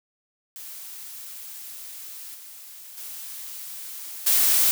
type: noise with level steps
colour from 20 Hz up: blue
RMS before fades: -39 / -43 / -37 / -19 dBFS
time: 0.56-4.71 s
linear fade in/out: 0 ms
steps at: 2.34 / 2.97 / 4.26 s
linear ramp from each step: 10 ms
effects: none